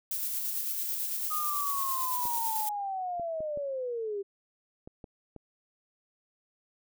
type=noise with tremolo; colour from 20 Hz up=violet; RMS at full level=-32 dBFS; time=0.11-2.69 s; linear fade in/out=2 ms; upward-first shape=square; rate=9 Hz; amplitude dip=25%
type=linear sweep; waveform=sine; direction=down; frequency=1244.5 to 389.1 Hz; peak=-31 dBFS; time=1.3-4.23 s; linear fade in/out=20 ms
type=clicks; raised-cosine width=2 ms; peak=-31 dBFS; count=7; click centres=2.254 / 3.197 / 3.405 / 3.574 / 4.875 / 5.042 / 5.363 s
effects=none